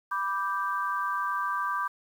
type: chord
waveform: sine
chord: G major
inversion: first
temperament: equal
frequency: 987.8 / 1174.7 / 1568 Hz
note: B5 / D6 / G6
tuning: 0 / 0 / 0 cents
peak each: -33 / -29 / -33 dBFS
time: 0.11-1.88 s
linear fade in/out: 10 ms
effects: 9-bit